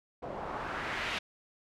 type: noise with low-pass filter sweep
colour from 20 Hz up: white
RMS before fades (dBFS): -37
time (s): 0.22-1.19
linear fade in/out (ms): 10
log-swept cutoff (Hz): 640 to 2800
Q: 1.5
effects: none